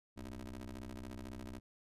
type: ring-modulated tone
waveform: 20% pulse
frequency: 64 Hz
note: C2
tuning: 38 cents flat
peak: -37 dBFS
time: 0.16-1.6 s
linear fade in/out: 20 ms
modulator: 153 Hz
effects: resampled to 32000 Hz